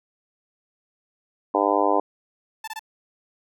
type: harmonic tone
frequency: 101 Hz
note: G#2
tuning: 48 cents flat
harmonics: 3 / 4 / 5 / 6 / 7 / 8 / 9 / 10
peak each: -26 / -26 / -26 / -26 / -26 / -26 / -26 / -26 dBFS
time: 1.54-2 s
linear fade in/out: 5 ms
type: tone bursts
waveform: sawtooth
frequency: 880 Hz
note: A5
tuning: in tune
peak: -27 dBFS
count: 3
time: 2.64-2.794 s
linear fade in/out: 5 ms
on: 36 ms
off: 23 ms
effects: none